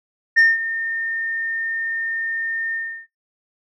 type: tone with ADSR envelope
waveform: sine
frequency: 1819 Hz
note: A#6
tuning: 43 cents flat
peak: -6 dBFS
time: 0.36-3.07 s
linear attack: 24 ms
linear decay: 190 ms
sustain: -15 dB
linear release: 330 ms
effects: noise-tail reverb RT60 0.2 s tail -24 dB re dry + tanh soft clip ceiling -8 dBFS